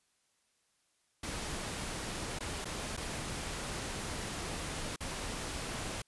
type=noise with dropouts; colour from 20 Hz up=pink; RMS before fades=-39 dBFS; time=1.23-6.02 s; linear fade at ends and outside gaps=5 ms; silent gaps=2.389-2.405 / 2.646-2.654 / 2.967-2.974 / 4.961-5.005 s; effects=white hiss -75 dBFS RMS until 6.07 s + resampled to 24000 Hz